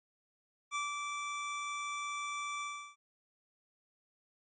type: tone with ADSR envelope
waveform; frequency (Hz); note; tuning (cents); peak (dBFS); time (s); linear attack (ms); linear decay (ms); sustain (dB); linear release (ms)
25% pulse; 1165; D6; -14; -29; 0.71-2.96; 44; 160; -4; 340
effects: MP3 32 kbps